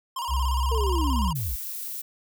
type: tone with vibrato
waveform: square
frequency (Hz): 1000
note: B5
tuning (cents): +21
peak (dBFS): -29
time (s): 0.16-1.33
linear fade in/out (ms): 5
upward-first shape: square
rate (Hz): 17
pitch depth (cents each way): 88
type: tone with pitch glide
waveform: sine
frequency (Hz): 65.41 to 66.51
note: C2 to C2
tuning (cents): 0 to +29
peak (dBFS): -22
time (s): 0.28-1.33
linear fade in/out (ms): 50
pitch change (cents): +29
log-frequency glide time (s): 0.59-0.66
type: linear sweep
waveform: sine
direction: down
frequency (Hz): 469.2 to 38.89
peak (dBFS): -27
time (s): 0.71-1.56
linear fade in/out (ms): 10
type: noise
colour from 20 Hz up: violet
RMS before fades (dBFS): -34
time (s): 1.35-2.02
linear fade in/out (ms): 10
effects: none